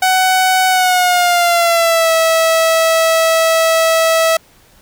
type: tone with pitch glide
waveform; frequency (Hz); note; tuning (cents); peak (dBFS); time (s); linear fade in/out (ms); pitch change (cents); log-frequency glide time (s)
sawtooth; 748 to 651.2; F#5 to E5; +19 to -21; -6; 0.02-4.37; 5; -240; 0.68-2.12
effects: pink hiss -48 dBFS RMS until 4.81 s